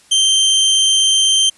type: tone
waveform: sawtooth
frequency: 3136 Hz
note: G7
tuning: in tune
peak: -7 dBFS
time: 0.11-1.5 s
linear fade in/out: 10 ms
effects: white hiss -49 dBFS RMS until 1.57 s + resampled to 24000 Hz